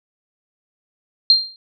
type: tone with exponential decay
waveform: sine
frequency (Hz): 4185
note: C8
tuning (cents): 0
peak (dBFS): -5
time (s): 1.3-1.56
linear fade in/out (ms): 1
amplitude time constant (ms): 56
effects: none